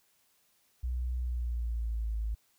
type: tone with pitch glide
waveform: sine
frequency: 61.74 to 54.37 Hz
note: B1 to A1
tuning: 0 to -20 cents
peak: -30 dBFS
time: 0.83-2.35 s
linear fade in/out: 10 ms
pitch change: -220 cents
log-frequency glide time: 1.19-2.15 s
effects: white hiss -70 dBFS RMS until 2.58 s